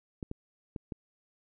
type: clicks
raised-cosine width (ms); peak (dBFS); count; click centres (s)
3; -24; 4; 0.228 / 0.314 / 0.762 / 0.922
effects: none